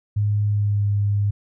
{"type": "tone with pitch glide", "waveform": "sine", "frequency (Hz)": [103.83, 101.99], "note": ["G#2", "G#2"], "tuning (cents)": [0, -31], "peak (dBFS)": -17, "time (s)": [0.16, 1.31], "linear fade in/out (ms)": 10, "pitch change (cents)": -31, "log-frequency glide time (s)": [0.47, 0.86], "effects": []}